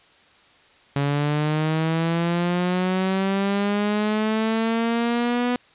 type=linear sweep; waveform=sawtooth; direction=up; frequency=140.1 to 246.9 Hz; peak=-16 dBFS; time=0.96-5.56 s; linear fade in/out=2 ms; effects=white hiss -54 dBFS RMS until 5.74 s + resampled to 8000 Hz